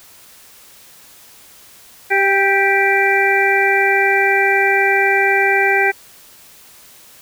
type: harmonic tone with a mistuned harmonic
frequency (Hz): 392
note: G4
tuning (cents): 0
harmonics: 1 / 2 / 4 / 5 / 6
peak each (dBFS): -18 / -18 / -18 / -18 / -18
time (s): 2.1-5.92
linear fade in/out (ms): 20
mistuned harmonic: 2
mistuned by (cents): +17
effects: white hiss -44 dBFS RMS until 7.21 s